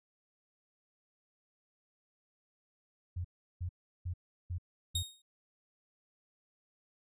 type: tone bursts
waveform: sine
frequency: 88.4 Hz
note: F2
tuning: 22 cents sharp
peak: -34 dBFS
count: 5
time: 3.16-5.03 s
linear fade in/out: 10 ms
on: 86 ms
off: 360 ms
type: tone with exponential decay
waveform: sawtooth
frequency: 3729 Hz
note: A#7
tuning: in tune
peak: -27 dBFS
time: 4.95-5.22 s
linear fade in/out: 5 ms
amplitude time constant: 58 ms
effects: resampled to 32000 Hz